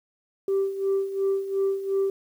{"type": "tone with tremolo", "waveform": "sine", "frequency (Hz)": 390.5, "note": "G4", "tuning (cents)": -7, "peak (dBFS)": -18, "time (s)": [0.48, 2.1], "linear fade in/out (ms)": 2, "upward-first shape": "sine", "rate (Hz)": 2.8, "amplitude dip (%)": 75, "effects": ["tanh soft clip ceiling -18 dBFS", "9-bit"]}